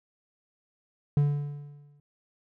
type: tone with exponential decay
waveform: triangle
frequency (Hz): 144.9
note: D3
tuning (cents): -23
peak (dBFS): -16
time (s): 1.17-2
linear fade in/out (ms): 2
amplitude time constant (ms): 180
effects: none